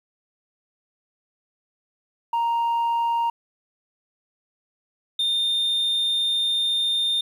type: tone pair in turn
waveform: sine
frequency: 932.3 / 3627 Hz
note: A#5 / A#7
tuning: 0 / -48 cents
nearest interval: 2 octaves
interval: 2352 cents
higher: second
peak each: -17 dBFS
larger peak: neither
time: 2.33-3.3 / 5.19-7.21 s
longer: second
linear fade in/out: 5 ms
effects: tanh soft clip ceiling -19 dBFS + 9-bit